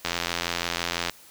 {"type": "click train", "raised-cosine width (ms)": 0.2, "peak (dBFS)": -8, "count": 91, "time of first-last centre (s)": [0.05, 1.097], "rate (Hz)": 86, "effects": ["white hiss -51 dBFS RMS until 1.3 s"]}